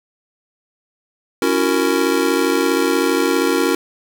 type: chord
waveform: square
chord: F# dominant seventh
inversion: second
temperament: just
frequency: 277.5 / 333 / 370 / 462.5 Hz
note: C#4 / E4 / F#4 / A#4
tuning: +2 / +18 / 0 / -14 cents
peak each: -21 dBFS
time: 1.42-3.75 s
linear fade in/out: 2 ms
effects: none